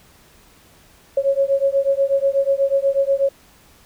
sine beating tone pair, 546 / 554.2 Hz, C#5 / C#5, -26 / -1 cents, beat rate 8.2 Hz, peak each -18 dBFS, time 1.17-3.29 s, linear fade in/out 5 ms, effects pink hiss -51 dBFS RMS until 3.85 s

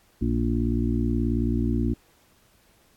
harmonic tone, 58.6 Hz, A#1, 10 cents sharp, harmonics 1 / 2 / 4 / 5 / 6, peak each -26 / -28 / -26 / -29 / -33 dBFS, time 0.21-1.94 s, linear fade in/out 10 ms, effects pink hiss -61 dBFS RMS until 2.96 s + AAC 64 kbps

